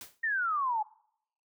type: noise with exponential decay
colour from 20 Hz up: white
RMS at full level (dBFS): -41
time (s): 0.01-0.2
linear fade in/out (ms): 2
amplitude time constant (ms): 41
type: exponential sweep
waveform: sine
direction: down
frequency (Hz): 1875 to 830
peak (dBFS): -27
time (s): 0.23-0.83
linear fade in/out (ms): 10
effects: noise-tail reverb RT60 0.7 s tail -23 dB re dry